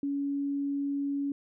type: tone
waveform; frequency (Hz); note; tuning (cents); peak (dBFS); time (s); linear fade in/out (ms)
sine; 281.4; C#4; +26; -28; 0.03-1.32; 2
effects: none